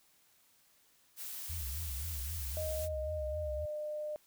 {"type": "noise", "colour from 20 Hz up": "blue", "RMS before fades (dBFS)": -43, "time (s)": [1.16, 2.89], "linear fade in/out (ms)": 50}
{"type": "tone with vibrato", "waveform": "sine", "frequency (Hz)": 73.6, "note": "D2", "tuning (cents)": 4, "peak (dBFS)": -38, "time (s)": [1.49, 3.66], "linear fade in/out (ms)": 10, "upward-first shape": "sine", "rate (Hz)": 3.8, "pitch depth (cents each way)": 210}
{"type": "tone with pitch glide", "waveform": "sine", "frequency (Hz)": [622.3, 603.5], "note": ["D#5", "D5"], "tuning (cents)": [0, 47], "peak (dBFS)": -36, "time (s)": [2.57, 4.16], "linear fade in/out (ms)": 0, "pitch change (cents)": -53, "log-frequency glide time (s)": [2.76, 3.7]}
{"effects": ["white hiss -68 dBFS RMS until 4.26 s"]}